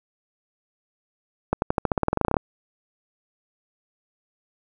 accelerating click train, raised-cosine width 1 ms, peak -6 dBFS, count 17, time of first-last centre 1.53-2.368 s, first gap 91 ms, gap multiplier 0.92, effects none

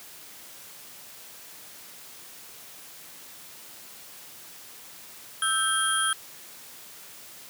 sine tone cluster, 1310 / 1568 / 3230 / 9790 Hz, E6 / G6 / G#7 / D#9, -11 / 0 / -49 / -29 cents, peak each -28 dBFS, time 5.42-6.13 s, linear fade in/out 2 ms, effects white hiss -46 dBFS RMS until 7.49 s + high-pass 100 Hz 12 dB/octave

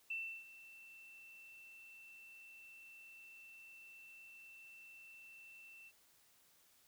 sine tone with ADSR envelope, 2678 Hz, E7, 27 cents sharp, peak -38 dBFS, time 0.1-5.92 s, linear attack 7 ms, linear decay 330 ms, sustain -17 dB, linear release 46 ms, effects white hiss -70 dBFS RMS until 6.87 s

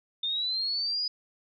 sine linear sweep, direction up, 3601 to 4978 Hz, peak -27 dBFS, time 0.23-1.08 s, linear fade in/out 5 ms, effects none

